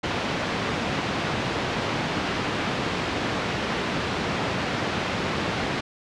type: band-pass noise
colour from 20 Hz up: pink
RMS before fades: -27 dBFS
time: 0.03-5.81 s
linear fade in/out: 10 ms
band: 120 to 3600 Hz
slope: 12 dB/octave
effects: low-pass 7000 Hz 12 dB/octave